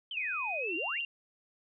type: exponential two-way sweep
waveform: sine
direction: down then up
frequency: 3200 to 309.8 to 3148 Hz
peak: -36 dBFS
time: 0.11-1.01 s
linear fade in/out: 2 ms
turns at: 0.76 s
type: tone with pitch glide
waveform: sine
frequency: 2500 to 2774 Hz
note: D#7 to F7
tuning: +8 to -12 cents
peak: -33 dBFS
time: 0.17-1.05 s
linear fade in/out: 2 ms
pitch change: +180 cents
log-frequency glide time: 0.59-0.76 s
effects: none